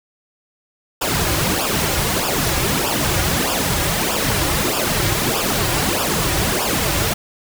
pink noise with flanger, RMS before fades -19 dBFS, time 1.01-7.14 s, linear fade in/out 10 ms, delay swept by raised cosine 0.48 to 4.58 ms, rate 1.6 Hz, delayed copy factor -0.8, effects none

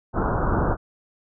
pink low-pass noise, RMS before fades -22 dBFS, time 0.13-0.77 s, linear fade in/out 50 ms, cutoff 1500 Hz, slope 96 dB/octave, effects none

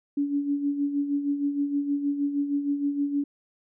sine tone with tremolo, 285.1 Hz, C#4, 49 cents sharp, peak -21 dBFS, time 0.17-3.24 s, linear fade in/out 5 ms, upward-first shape sine, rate 6.4 Hz, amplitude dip 60%, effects none

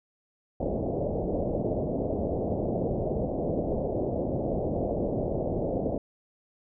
white low-pass noise, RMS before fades -29 dBFS, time 0.6-5.98 s, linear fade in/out 2 ms, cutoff 660 Hz, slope 48 dB/octave, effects none

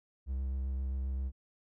triangle tone with vibrato, 66.1 Hz, C2, 18 cents sharp, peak -30 dBFS, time 0.26-1.32 s, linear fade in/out 50 ms, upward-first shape triangle, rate 7.6 Hz, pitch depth 27 cents each way, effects none

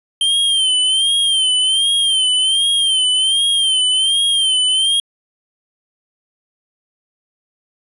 square tone with vibrato, 3132 Hz, G7, 2 cents flat, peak -13 dBFS, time 0.21-5 s, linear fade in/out 2 ms, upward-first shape sine, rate 1.3 Hz, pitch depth 76 cents each way, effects resampled to 24000 Hz

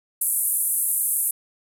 pink band-pass noise, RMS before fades -23 dBFS, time 0.21-1.31 s, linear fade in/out 5 ms, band 9300 to 13000 Hz, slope 48 dB/octave, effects none

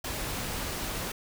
pink noise, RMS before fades -34 dBFS, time 0.04-1.12 s, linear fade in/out 5 ms, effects none

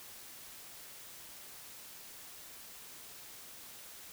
silence, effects white hiss -51 dBFS RMS until 4.12 s

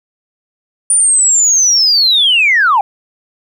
sine linear sweep, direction down, 9400 to 761 Hz, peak -6 dBFS, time 0.9-2.81 s, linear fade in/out 2 ms, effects tanh soft clip ceiling -2 dBFS + 8-bit

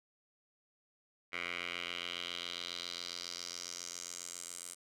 10% pulse tone with band-pass filter sweep, 87.31 Hz, F2, in tune, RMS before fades -43 dBFS, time 1.32-4.75 s, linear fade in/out 20 ms, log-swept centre 2200 to 8700 Hz, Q 3, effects none

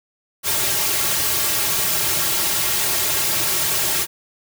white noise with comb filter, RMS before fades -20 dBFS, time 0.43-4.07 s, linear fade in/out 50 ms, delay 4 ms, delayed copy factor -0.9, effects none

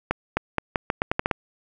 accelerating click train, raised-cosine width 0.5 ms, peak -6 dBFS, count 10, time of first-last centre 0.11-1.312 s, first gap 260 ms, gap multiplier 0.82, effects none

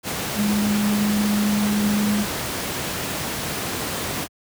sine tone in noise, 207.7 Hz, G#3, in tune, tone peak -18 dBFS, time 0.35-2.26 s, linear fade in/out 50 ms, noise pink, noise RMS -26 dBFS, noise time 0.03-4.28 s, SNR +5 dB, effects high-pass 100 Hz 12 dB/octave

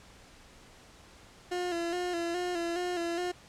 30% pulse tone with vibrato, 348.2 Hz, F4, 5 cents flat, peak -28 dBFS, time 1.51-3.32 s, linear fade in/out 10 ms, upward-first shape square, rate 2.4 Hz, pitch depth 45 cents each way, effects pink hiss -55 dBFS RMS until 3.48 s + low-pass 8000 Hz 12 dB/octave

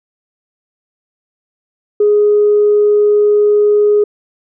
sine tone, 416.1 Hz, G#4, 3 cents sharp, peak -6 dBFS, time 2-4.04 s, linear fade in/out 5 ms, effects tanh soft clip ceiling -2 dBFS

